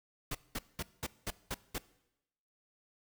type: noise bursts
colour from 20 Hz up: pink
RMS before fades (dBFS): -37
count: 7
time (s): 0.31-1.783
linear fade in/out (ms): 5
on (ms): 39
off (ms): 200
effects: noise-tail reverb RT60 0.9 s tail -20 dB re dry